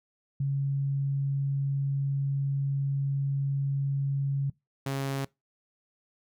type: tone pair in turn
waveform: sine / sawtooth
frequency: 138.59 / 136.68 Hz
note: C#3 / C#3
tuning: 0 / -24 cents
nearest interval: unison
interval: 24 cents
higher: first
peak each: -25 dBFS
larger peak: neither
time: 0.4-4.5 / 4.86-5.25 s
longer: first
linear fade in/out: 5 ms
effects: noise-tail reverb RT60 0.2 s tail -23 dB re dry